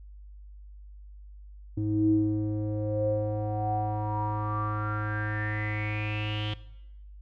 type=tone with low-pass filter sweep; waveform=square; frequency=105.9 Hz; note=G#2; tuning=34 cents sharp; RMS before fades=-29 dBFS; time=1.77-6.54 s; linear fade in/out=5 ms; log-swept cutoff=270 to 3200 Hz; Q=9.9; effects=noise-tail reverb RT60 0.9 s tail -18 dB re dry + added 50 Hz sine -44 dBFS peak until 7.21 s